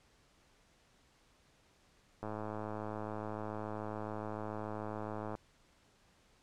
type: click train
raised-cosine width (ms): 1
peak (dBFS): -27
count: 335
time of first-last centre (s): 2.23-5.351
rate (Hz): 107
effects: pink hiss -68 dBFS RMS until 6.42 s + low-pass 8000 Hz 12 dB/octave